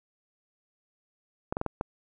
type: clicks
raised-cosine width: 1 ms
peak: -15 dBFS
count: 5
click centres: 1.525 / 1.569 / 1.614 / 1.663 / 1.811 s
effects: none